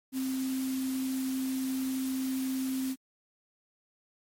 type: tone in noise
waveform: sine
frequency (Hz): 262.6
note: C4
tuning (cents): +6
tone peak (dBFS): -29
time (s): 0.12-2.96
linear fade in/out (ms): 50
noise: white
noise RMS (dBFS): -43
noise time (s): 0.12-2.96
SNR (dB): +11
effects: MP3 64 kbps